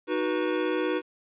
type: chord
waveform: square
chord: B major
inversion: first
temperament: equal with one note detuned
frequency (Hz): 311.1 / 370 / 486.5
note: D#4 / F#4 / B4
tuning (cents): 0 / 0 / -26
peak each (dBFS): -30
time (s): 0.07-1.02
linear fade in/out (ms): 50
effects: resampled to 8000 Hz + 10-bit